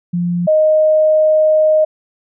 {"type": "tone pair in turn", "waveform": "sine", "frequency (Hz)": [174.61, 621], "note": ["F3", "D#5"], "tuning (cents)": [0, -3], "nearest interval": "octave + minor seventh", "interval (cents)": 2197, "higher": "second", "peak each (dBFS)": [-14, -8], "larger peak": "second", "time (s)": [[0.13, 0.47], [0.47, 1.85]], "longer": "second", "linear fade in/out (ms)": 10, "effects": []}